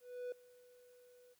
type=tone with ADSR envelope; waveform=triangle; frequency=493.9 Hz; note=B4; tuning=in tune; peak=-37 dBFS; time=0-1.35 s; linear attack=320 ms; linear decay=3 ms; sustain=-22 dB; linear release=28 ms; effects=white hiss -74 dBFS RMS until 1.39 s